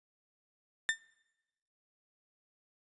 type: tone with exponential decay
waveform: 35% pulse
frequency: 1800 Hz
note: A6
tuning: 39 cents sharp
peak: -21 dBFS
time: 0.89-0.99 s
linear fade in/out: 0 ms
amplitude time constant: 20 ms
effects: noise-tail reverb RT60 1.0 s tail -24 dB re dry + resampled to 22050 Hz